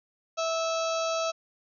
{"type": "harmonic tone with a mistuned harmonic", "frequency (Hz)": 654, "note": "E5", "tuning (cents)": -14, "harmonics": [1, 2, 4, 5, 6, 7, 8, 9, 10], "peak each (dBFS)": [-28, -32, -38, -43, -40, -44, -44, -42, -44], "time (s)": [0.37, 1.32], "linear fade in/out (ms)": 20, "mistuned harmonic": 8, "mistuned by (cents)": 64, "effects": []}